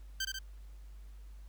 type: tone with echo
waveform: 15% pulse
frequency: 1557 Hz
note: G6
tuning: 12 cents flat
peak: -26 dBFS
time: 0.2-0.25 s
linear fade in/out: 5 ms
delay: 70 ms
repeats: 2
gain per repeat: -3 dB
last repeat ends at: 0.39 s
effects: added 50 Hz sine -47 dBFS peak until 1.48 s + pink hiss -68 dBFS RMS until 1.48 s